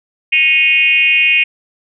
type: tone with frequency modulation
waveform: sine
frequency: 2489 Hz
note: D#7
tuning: in tune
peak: -8 dBFS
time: 0.32-1.44 s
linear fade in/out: 10 ms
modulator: 304 Hz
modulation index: 1
effects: none